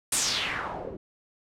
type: noise with low-pass filter sweep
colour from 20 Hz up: white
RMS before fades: -30 dBFS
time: 0.12-0.97 s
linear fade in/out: 5 ms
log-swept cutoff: 9900 to 330 Hz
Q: 2.9
effects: none